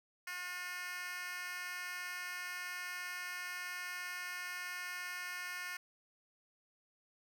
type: tone with high-pass filter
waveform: 10% pulse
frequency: 359 Hz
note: F4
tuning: 48 cents sharp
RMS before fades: -43 dBFS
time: 0.27-5.77 s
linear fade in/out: 5 ms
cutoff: 1700 Hz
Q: 1.5
effects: none